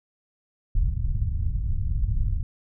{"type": "low-pass noise", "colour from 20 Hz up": "pink", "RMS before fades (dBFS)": -24, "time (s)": [0.75, 2.43], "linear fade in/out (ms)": 5, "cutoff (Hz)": 110, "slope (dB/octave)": 24, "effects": []}